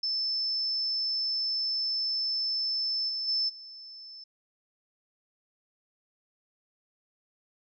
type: tone with level steps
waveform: sine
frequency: 5274 Hz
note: E8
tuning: in tune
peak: -27 / -30 / -25 / -43 dBFS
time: 0.03-4.24 s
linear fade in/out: 5 ms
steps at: 3.08 / 3.27 / 3.48 s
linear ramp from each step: 20 ms
effects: none